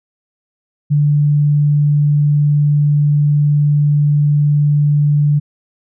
sine tone, 146.83 Hz, D3, in tune, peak -9 dBFS, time 0.9-5.4 s, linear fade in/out 20 ms, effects none

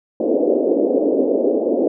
white band-pass noise, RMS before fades -17 dBFS, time 0.2-1.88 s, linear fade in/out 2 ms, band 250 to 570 Hz, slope 48 dB/octave, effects none

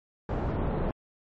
pink low-pass noise, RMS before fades -29 dBFS, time 0.29-0.91 s, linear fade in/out 2 ms, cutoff 790 Hz, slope 12 dB/octave, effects MP3 32 kbps

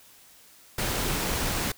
pink noise, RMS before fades -28 dBFS, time 0.78-1.72 s, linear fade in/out 5 ms, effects white hiss -54 dBFS RMS until 1.77 s

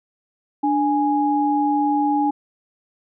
sine tone pair together, 293.7 / 830 Hz, D4 / G#5, 0 / -1 cents, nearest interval octave + tritone, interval 1799 cents, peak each -19 dBFS, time 0.63-2.31 s, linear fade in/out 10 ms, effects none

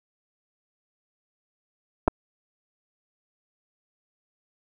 clicks, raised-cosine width 1 ms, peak -6 dBFS, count 2, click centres 2.078 / 2.081 s, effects none

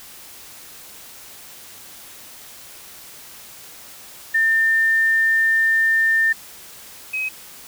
sine tone pair in turn, 1800 / 2539 Hz, A6 / D#7, +39 / +34 cents, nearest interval tritone, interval 595 cents, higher second, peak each -14 / -21 dBFS, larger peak first, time 4.34-6.33 / 7.13-7.29 s, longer first, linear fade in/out 10 ms, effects white hiss -41 dBFS RMS until 7.67 s

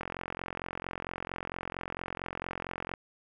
click train, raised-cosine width 0.5 ms, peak -20 dBFS, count 131, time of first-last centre 0.01-2.938 s, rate 44.4 Hz, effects none

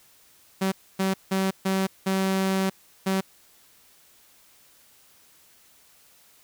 sawtooth tone bursts at uneven times, 191.3 Hz, G3, 42 cents flat, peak -18 dBFS, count 6, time 0.61-0.72 / 0.99-1.14 / 1.31-1.51 / 1.65-1.87 / 2.06-2.7 / 3.06-3.21 s, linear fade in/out 10 ms, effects white hiss -57 dBFS RMS until 6.43 s

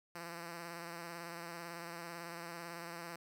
5% pulse tone with vibrato, 170 Hz, F3, 46 cents flat, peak -33 dBFS, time 0.15-3.16 s, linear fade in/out 5 ms, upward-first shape triangle, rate 18 Hz, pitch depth 43 cents each way, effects none

